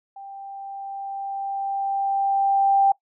sine tone with level ramp, 788 Hz, G5, 9 cents sharp, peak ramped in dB -36 to -13 dBFS, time 0.16-2.92 s, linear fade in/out 5 ms, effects noise-tail reverb RT60 0.1 s tail -21 dB re dry

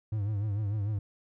triangle tone with vibrato, 103.83 Hz, G#2, in tune, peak -26 dBFS, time 0.12-0.99 s, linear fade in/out 5 ms, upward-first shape triangle, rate 6.7 Hz, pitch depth 110 cents each way, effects none

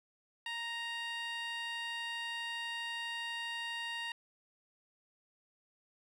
15% pulse tone with band-pass filter, 932.3 Hz, A#5, in tune, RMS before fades -40 dBFS, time 0.46-4.12 s, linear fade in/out 2 ms, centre 2400 Hz, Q 0.83, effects none

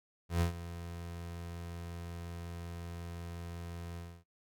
30% pulse tone with ADSR envelope, 85.5 Hz, F2, 36 cents flat, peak -24 dBFS, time 0.29-4.24 s, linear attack 120 ms, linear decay 110 ms, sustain -15 dB, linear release 270 ms, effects noise-tail reverb RT60 0.1 s tail -20 dB re dry

